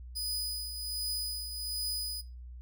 sawtooth tone with tremolo, 4978 Hz, D#8, in tune, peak -28 dBFS, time 0.15-2.22 s, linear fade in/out 20 ms, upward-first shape triangle, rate 1.3 Hz, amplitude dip 60%, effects noise-tail reverb RT60 0.3 s tail -20 dB re dry + added 61 Hz sine -43 dBFS peak until 2.61 s

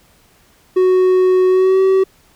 triangle tone with pitch glide, 370 to 381.7 Hz, F#4 to G4, 0 to -46 cents, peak -7 dBFS, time 0.76-2.04 s, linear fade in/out 10 ms, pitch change +54 cents, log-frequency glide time 1.48-1.81 s, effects pink hiss -52 dBFS RMS until 2.35 s

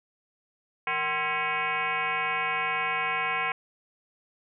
sine tone with frequency modulation, 1642 Hz, G#6, 20 cents flat, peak -25 dBFS, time 0.87-3.52 s, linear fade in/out 2 ms, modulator 294 Hz, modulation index 3.2, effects none

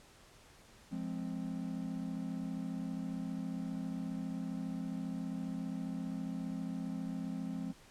triangle chord, F minor, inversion none, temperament just, 174.61 / 209.5 / 261.9 Hz, F3 / Ab3 / C4, 0 / +15 / +2 cents, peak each -39 / -40 / -39 dBFS, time 0.91-7.73 s, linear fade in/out 20 ms, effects pink hiss -60 dBFS RMS until 7.9 s + low-pass 10000 Hz 12 dB/octave

